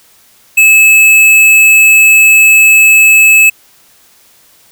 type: tone with hard clipping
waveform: sine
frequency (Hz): 2600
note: E7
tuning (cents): -24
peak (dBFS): -3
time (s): 0.57-3.5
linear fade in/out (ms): 10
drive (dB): 14
effects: white hiss -45 dBFS RMS until 4.71 s